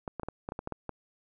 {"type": "clicks", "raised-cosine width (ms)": 1, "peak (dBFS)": -21, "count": 10, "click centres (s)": [0.078, 0.197, 0.233, 0.286, 0.489, 0.521, 0.591, 0.674, 0.723, 0.893], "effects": []}